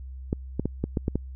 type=clicks; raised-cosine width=3 ms; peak=-12 dBFS; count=7; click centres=0.329 / 0.596 / 0.656 / 0.84 / 0.972 / 1.081 / 1.156 s; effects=added 65 Hz sine -36 dBFS peak until 1.35 s